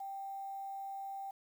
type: tone with quantisation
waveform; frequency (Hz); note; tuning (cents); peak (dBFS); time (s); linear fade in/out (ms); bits
sine; 784; G5; 0; -40; 0-1.31; 5; 10
effects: none